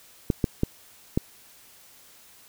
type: clicks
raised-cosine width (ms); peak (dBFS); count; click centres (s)
3; -8; 4; 0.302 / 0.442 / 0.634 / 1.175
effects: white hiss -53 dBFS RMS until 2.48 s